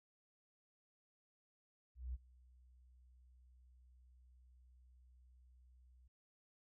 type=tone with ADSR envelope; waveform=sine; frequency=62.3 Hz; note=B1; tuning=16 cents sharp; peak=-39 dBFS; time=1.95-6.08 s; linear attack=190 ms; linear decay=29 ms; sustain=-24 dB; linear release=8 ms; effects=none